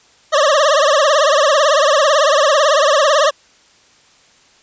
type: tone with vibrato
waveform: 25% pulse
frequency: 587.3 Hz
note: D5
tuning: in tune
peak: -6 dBFS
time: 0.32-3.31 s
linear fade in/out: 20 ms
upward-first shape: triangle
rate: 18 Hz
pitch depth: 170 cents each way
effects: white hiss -50 dBFS RMS until 4.62 s + resampled to 16000 Hz